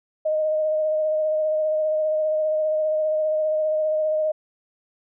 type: tone with vibrato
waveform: sine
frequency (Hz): 620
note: D#5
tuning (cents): -6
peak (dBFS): -19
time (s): 0.25-4.32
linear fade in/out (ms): 10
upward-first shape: sine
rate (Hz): 15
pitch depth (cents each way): 17
effects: none